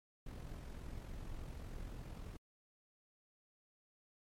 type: noise with amplitude modulation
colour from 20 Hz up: brown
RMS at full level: -45 dBFS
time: 0.26-2.37 s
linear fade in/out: 5 ms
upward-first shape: sine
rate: 43.5 Hz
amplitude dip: 45%
effects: MP3 64 kbps